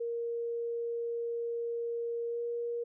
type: tone with pitch glide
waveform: sine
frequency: 468.1 to 472.4 Hz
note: A#4 to A#4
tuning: +7 to +23 cents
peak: -32 dBFS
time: 0-2.84 s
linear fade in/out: 10 ms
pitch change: +16 cents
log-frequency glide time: 2.28-2.4 s
effects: none